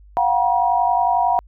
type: tone cluster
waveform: sine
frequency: 706 / 757 / 957 Hz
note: F5 / F#5 / A#5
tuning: +19 / +39 / +45 cents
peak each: -19 dBFS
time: 0.17-1.39 s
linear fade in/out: 0 ms
effects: added 50 Hz sine -43 dBFS peak until 1.47 s